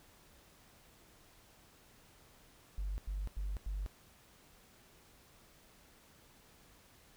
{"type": "tone bursts", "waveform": "sine", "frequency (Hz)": 49, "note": "G1", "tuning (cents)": 0, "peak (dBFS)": -34, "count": 4, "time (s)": [2.78, 3.862], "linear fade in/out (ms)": 0, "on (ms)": 200, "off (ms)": 94, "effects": ["tanh soft clip ceiling -32 dBFS", "pink hiss -63 dBFS RMS until 7.16 s"]}